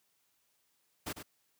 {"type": "noise with echo", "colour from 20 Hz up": "pink", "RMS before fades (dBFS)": -38, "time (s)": [1.06, 1.13], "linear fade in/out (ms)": 10, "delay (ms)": 100, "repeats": 1, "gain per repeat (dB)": -8, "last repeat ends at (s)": 1.23, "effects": ["white hiss -75 dBFS RMS until 1.59 s", "high-pass 80 Hz 12 dB/octave"]}